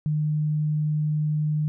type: tone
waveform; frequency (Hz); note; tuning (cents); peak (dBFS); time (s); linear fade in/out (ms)
sine; 151.9; D#3; -41; -21; 0.06-1.68; 0
effects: none